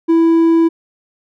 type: tone with hard clipping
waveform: sine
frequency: 330 Hz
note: E4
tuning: 2 cents sharp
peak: -9 dBFS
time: 0.08-0.69 s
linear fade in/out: 20 ms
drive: 3 dB
effects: none